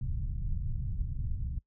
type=low-pass noise; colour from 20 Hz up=pink; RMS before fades=-33 dBFS; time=0.01-1.59 s; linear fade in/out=5 ms; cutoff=130 Hz; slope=24 dB/octave; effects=noise-tail reverb RT60 0.1 s tail -23 dB re dry

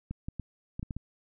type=clicks; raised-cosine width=5 ms; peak=-23 dBFS; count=7; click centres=0.11 / 0.285 / 0.397 / 0.795 / 0.829 / 0.908 / 0.966 s; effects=none

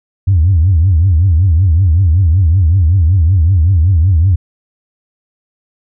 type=tone with vibrato; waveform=sine; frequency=87.31 Hz; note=F2; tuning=in tune; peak=-5 dBFS; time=0.27-4.36 s; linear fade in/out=10 ms; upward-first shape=triangle; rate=5.3 Hz; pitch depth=270 cents each way; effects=tanh soft clip ceiling -2 dBFS

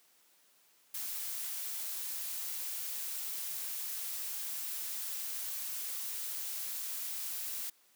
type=noise; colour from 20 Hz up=blue; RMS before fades=-39 dBFS; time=0.94-7.7 s; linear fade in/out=5 ms; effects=white hiss -67 dBFS RMS until 7.95 s + high-pass 200 Hz 12 dB/octave

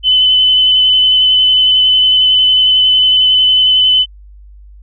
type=tone with vibrato; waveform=sine; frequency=3024 Hz; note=F#7; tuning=37 cents sharp; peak=-6 dBFS; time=0.03-4.06 s; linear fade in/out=50 ms; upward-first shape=sine; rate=11 Hz; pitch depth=14 cents each way; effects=added 50 Hz sine -34 dBFS peak until 4.82 s

